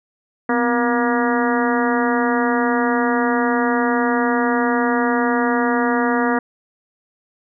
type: harmonic tone with a mistuned harmonic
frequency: 237.7 Hz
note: A#3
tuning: 34 cents sharp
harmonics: 1 / 2 / 3 / 4 / 5 / 6 / 7 / 8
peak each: -19 / -22 / -24 / -25 / -26 / -27 / -27 / -28 dBFS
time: 0.49-6.39 s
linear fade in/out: 5 ms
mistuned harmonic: 1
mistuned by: +98 cents
effects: none